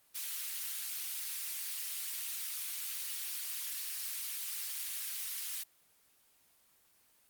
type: high-pass noise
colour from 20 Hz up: white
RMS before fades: -39 dBFS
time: 0.14-5.64 s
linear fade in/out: 20 ms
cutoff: 2100 Hz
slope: 12 dB/octave
effects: white hiss -68 dBFS RMS until 7.29 s + Opus 24 kbps